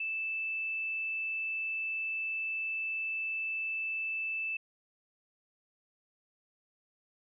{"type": "tone", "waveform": "sine", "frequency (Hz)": 2637, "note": "E7", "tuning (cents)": 0, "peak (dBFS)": -32, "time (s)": [0, 4.57], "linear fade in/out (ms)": 5, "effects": []}